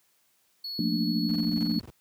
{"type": "tone", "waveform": "triangle", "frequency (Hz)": 4379, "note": "C#8", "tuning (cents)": -22, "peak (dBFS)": -32, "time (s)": [0.64, 1.8], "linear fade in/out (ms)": 5}
{"type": "chord", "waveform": "sine", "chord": "Bb major seventh", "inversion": "second", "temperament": "equal", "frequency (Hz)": [174.61, 220, 233.1, 293.7], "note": ["F3", "A3", "Bb3", "D4"], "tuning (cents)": [0, 0, 0, 0], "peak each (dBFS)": -30, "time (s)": [0.79, 1.79], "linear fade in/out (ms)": 2}
{"type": "noise bursts", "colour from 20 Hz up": "brown", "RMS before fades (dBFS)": -40, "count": 14, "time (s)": [1.29, 1.9], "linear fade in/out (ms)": 0, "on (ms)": 25, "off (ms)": 20}
{"effects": ["white hiss -68 dBFS RMS until 2 s", "high-pass 80 Hz 12 dB/octave"]}